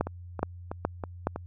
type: two click trains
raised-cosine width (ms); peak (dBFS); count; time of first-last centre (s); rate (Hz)
1; -11 / -19; 4 / 5; 0.01-1.271 / 0.07-1.36; 2.38 / 3.1
effects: added 88 Hz sine -41 dBFS peak until 1.46 s